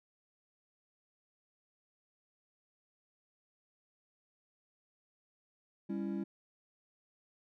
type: chord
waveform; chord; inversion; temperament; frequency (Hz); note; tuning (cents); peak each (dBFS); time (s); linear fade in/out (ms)
triangle; C# diminished; second; just; 199.57 / 277.2 / 332.6; G3 / C#4 / E4; +31 / 0 / +16; -35 / -40 / -38; 5.89-6.24; 10
effects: none